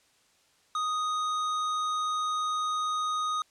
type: tone with hard clipping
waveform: sine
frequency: 1244.5 Hz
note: D#6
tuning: in tune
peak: -29 dBFS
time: 0.75-3.42 s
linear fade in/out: 2 ms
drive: 12 dB
effects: white hiss -65 dBFS RMS until 3.5 s + low-pass 8000 Hz 12 dB/octave